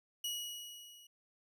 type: tone with level ramp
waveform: sawtooth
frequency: 2911 Hz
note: F#7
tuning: 29 cents flat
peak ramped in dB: -32 to -54 dBFS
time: 0.24-1.07 s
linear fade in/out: 5 ms
effects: none